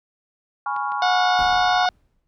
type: chord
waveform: sine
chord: C# dominant seventh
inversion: second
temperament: equal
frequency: 830.6 / 987.8 / 1108.7 / 1396.9 Hz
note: G#5 / B5 / C#6 / E#6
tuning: 0 / 0 / 0 / 0 cents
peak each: -26 / -30 / -27 / -30 dBFS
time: 0.66-1.86 s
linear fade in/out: 2 ms
type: clicks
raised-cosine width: 0.3 ms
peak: -27 dBFS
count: 4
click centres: 0.764 / 0.92 / 1.688 / 1.726 s
type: harmonic tone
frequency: 728 Hz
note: F#5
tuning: 28 cents flat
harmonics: 1 / 2 / 3 / 4 / 5 / 6 / 7 / 8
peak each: -18 / -24 / -34 / -35 / -28 / -33 / -34 / -42 dBFS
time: 1.02-1.89 s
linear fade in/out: 2 ms
type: noise with exponential decay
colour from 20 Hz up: brown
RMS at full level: -32 dBFS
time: 1.39-2.27 s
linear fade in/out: 0 ms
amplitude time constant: 190 ms
effects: none